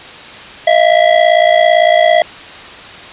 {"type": "ring-modulated tone", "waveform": "square", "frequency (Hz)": 660, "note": "E5", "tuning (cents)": 2, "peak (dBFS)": -4, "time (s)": [0.67, 2.22], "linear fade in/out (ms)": 2, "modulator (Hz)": 28.9, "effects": ["white hiss -31 dBFS RMS until 3.12 s", "resampled to 8000 Hz"]}